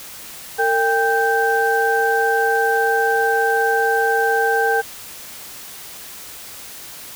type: tone cluster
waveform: sine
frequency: 454.1 / 797 / 1561 Hz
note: A#4 / G5 / G6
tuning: -45 / +28 / -8 cents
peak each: -19 dBFS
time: 0.58-4.82 s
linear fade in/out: 20 ms
effects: white hiss -36 dBFS RMS until 7.15 s